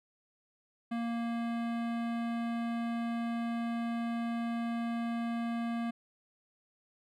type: tone with hard clipping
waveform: sine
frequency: 233.1 Hz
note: A#3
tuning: in tune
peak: -34 dBFS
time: 0.91-5.91 s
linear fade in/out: 10 ms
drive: 18 dB
effects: none